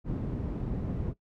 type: low-pass noise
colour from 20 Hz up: white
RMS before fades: -33 dBFS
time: 0.04-1.14 s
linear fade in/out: 50 ms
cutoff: 200 Hz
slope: 12 dB/octave
effects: noise-tail reverb RT60 0.1 s tail -18 dB re dry